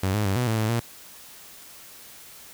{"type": "tone with pitch steps", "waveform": "sawtooth", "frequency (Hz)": [95.2, 105.5, 97.2, 124, 111, 109.1, 117.2], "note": ["F#2", "G#2", "G2", "B2", "A2", "A2", "A#2"], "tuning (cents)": [50, 28, -14, 7, 16, -14, 10], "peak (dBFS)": -18, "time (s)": [0.03, 0.8], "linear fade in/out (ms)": 5, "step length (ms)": 110, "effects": ["white hiss -46 dBFS RMS until 2.53 s"]}